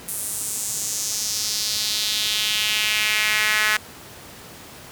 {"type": "tone with high-pass filter sweep", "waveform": "sawtooth", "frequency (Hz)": 213.6, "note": "G#3", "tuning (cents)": 49, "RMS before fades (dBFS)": -23, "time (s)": [0.08, 3.77], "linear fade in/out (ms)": 5, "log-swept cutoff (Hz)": [10000, 1700], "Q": 2.4, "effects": ["pink hiss -41 dBFS RMS until 4.91 s", "high-pass 80 Hz 12 dB/octave"]}